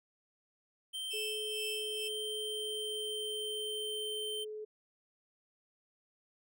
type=tone with pitch glide; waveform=square; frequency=3127 to 3109 Hz; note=G7 to G7; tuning=-5 to -15 cents; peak=-38 dBFS; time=0.93-4.45 s; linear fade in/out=20 ms; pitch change=-10 cents; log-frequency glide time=2.52-4.19 s
type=tone with tremolo; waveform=sawtooth; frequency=2637 Hz; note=E7; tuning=in tune; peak=-36 dBFS; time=1.1-2.09 s; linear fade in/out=20 ms; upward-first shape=sine; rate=2.2 Hz; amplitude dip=80%
type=tone; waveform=sine; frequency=428.1 Hz; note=A4; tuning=47 cents flat; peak=-40 dBFS; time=1.13-4.65 s; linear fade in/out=10 ms
effects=none